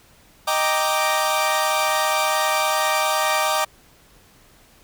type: chord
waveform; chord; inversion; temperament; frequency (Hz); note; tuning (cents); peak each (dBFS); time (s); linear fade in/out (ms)
sawtooth; Eb major seventh; none; equal; 622.3 / 784 / 932.3 / 1174.7; Eb5 / G5 / Bb5 / D6; 0 / 0 / 0 / 0; -20 / -21 / -22 / -19; 0.47-3.65; 10
effects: pink hiss -53 dBFS RMS until 4.83 s